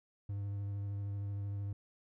triangle tone with vibrato, 100.5 Hz, G2, 44 cents sharp, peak -34 dBFS, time 0.29-1.73 s, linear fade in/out 5 ms, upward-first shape sine, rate 13 Hz, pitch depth 15 cents each way, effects none

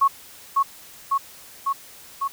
sine tone with echo, 1102 Hz, C#6, 11 cents flat, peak -13 dBFS, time 0.01-0.08 s, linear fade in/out 10 ms, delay 550 ms, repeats 4, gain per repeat -2 dB, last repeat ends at 2.28 s, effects white hiss -45 dBFS RMS until 2.32 s

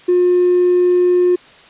sine tone with hard clipping, 357.6 Hz, F4, 41 cents sharp, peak -10 dBFS, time 0.08-1.36 s, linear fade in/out 10 ms, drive 1 dB, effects white hiss -43 dBFS RMS until 1.69 s + resampled to 8000 Hz

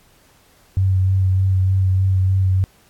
sine tone with vibrato, 94.6 Hz, F#2, 39 cents sharp, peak -13 dBFS, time 0.77-2.64 s, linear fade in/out 0 ms, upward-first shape sine, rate 3.3 Hz, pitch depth 19 cents each way, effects pink hiss -54 dBFS RMS until 2.89 s + AAC 64 kbps

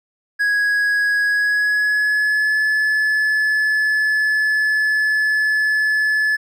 triangle tone with pitch glide, 1661.2 to 1722.8 Hz, G#6 to A6, 0 to -37 cents, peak -13 dBFS, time 0.39-6.37 s, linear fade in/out 20 ms, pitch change +63 cents, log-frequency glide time 1.25-2.58 s, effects none

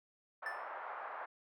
pink band-pass noise, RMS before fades -45 dBFS, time 0.42-1.26 s, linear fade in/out 10 ms, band 690 to 1500 Hz, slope 24 dB/octave
triangle tone with exponential decay, 1760 Hz, A6, in tune, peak -34 dBFS, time 0.46-0.74 s, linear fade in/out 2 ms, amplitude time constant 59 ms
effects none

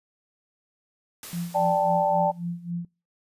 white noise with exponential decay, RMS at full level -38 dBFS, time 1.23-2.71 s, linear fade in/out 1 ms, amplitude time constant 320 ms
sine tone with tremolo, 172.6 Hz, F3, 20 cents flat, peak -26 dBFS, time 1.33-2.85 s, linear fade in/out 2 ms, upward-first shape sine, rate 3.7 Hz, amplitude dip 85%
sine chord, D suspended fourth, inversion none, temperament equal, 587.3 / 784 / 880 Hz, D5 / G5 / A5, 0 / 0 / 0 cents, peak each -24 dBFS, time 1.54-2.32 s, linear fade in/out 20 ms
effects noise-tail reverb RT60 0.3 s tail -25 dB re dry + resampled to 32000 Hz

